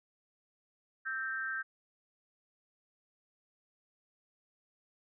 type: tone with amplitude modulation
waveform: sine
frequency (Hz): 1568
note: G6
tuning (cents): 0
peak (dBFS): -30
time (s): 1.05-1.63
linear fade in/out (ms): 20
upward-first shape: sine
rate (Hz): 256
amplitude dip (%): 85
effects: none